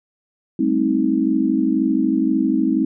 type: chord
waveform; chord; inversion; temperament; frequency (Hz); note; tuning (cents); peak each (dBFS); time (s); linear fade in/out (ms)
sine; A half-diminished seventh; third; just; 198 / 220 / 264 / 316.8; G3 / A3 / C4 / Eb4; +18 / 0 / +16 / +31; -24 / -23 / -19 / -19; 0.59-2.85; 5
effects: none